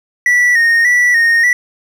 triangle tone with vibrato, 1903 Hz, A#6, 35 cents sharp, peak -6 dBFS, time 0.26-1.53 s, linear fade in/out 2 ms, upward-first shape square, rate 1.7 Hz, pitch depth 48 cents each way, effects none

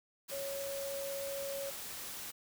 sine tone in noise, 554.4 Hz, C#5, in tune, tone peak -38 dBFS, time 0.31-1.71 s, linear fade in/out 20 ms, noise white, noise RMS -44 dBFS, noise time 0.28-2.32 s, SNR +3 dB, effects none

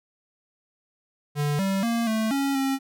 square tone with pitch steps, 146.4 / 194 / 232.4 / 220.1 / 276.3 / 270 Hz, D3 / G3 / A#3 / A3 / C#4 / C#4, -5 / -18 / -5 / +1 / -6 / -45 cents, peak -23 dBFS, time 1.35-2.79 s, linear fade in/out 50 ms, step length 240 ms, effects none

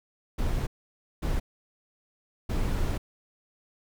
brown noise bursts at uneven times, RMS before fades -27 dBFS, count 3, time 0.38-0.67 / 1.22-1.4 / 2.49-2.98 s, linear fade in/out 10 ms, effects none

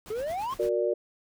pink noise with tremolo, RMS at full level -44 dBFS, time 0.06-0.69 s, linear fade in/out 0 ms, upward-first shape triangle, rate 9 Hz, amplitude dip 75%
triangle exponential sweep, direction up, 413 to 1108.7 Hz, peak -27 dBFS, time 0.1-0.54 s, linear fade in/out 5 ms
sine chord, Gb augmented, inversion none, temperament equal with one note detuned, 366.6 / 466.2 / 587.3 Hz, Gb4 / Bb4 / D5, -16 / 0 / 0 cents, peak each -28 dBFS, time 0.59-0.94 s, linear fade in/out 10 ms
effects none

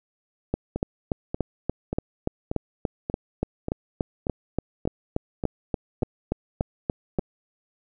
two click trains, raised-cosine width 2 ms, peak -14 / -10 dBFS, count 12 / 24, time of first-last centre 0.76-7.193 / 0.54-7.187 s, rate 1.71 / 3.46 Hz, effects none

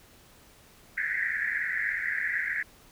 pink band-pass noise, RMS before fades -30 dBFS, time 0.97-2.63 s, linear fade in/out 5 ms, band 1600 to 2100 Hz, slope 96 dB/octave, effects pink hiss -56 dBFS RMS until 2.91 s

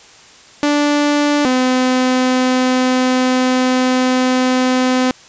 sawtooth tone pair in turn, 292.3 / 255.2 Hz, D4 / C4, -8 / -43 cents, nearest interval major second, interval 235 cents, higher first, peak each -8 dBFS, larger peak neither, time 0.63-1.45 / 1.45-5.11 s, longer second, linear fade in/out 0 ms, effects white hiss -42 dBFS RMS until 5.28 s + resampled to 16000 Hz

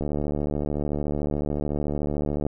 click train, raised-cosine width 2 ms, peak -14 dBFS, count 182, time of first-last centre 0.01-2.466 s, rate 73.7 Hz, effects none

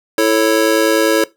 square chord, A major, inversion second, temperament just, 330 / 440 / 550 Hz, E4 / A4 / C#5, +2 / 0 / -14 cents, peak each -16 dBFS, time 0.18-1.24 s, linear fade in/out 2 ms, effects noise-tail reverb RT60 0.2 s tail -19 dB re dry

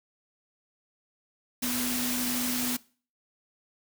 sine tone in noise, 247.1 Hz, B3, 1 cent sharp, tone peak -31 dBFS, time 1.62-2.77 s, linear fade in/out 10 ms, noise white, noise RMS -31 dBFS, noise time 1.62-2.77 s, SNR -3 dB, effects noise-tail reverb RT60 0.4 s tail -21 dB re dry

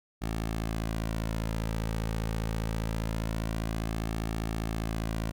sawtooth tone with flanger, 55 Hz, A1, in tune, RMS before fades -32 dBFS, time 0.21-5.32 s, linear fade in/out 20 ms, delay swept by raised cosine 2 to 2.95 ms, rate 0.24 Hz, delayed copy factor -0.5, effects none

